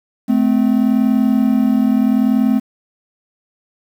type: tone pair together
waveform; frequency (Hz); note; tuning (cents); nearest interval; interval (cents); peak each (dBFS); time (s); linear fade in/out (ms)
triangle; 216.9 / 257.6; A3 / C4; -25 / -27; minor third; 298; -12; 0.28-2.6; 20
effects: 7-bit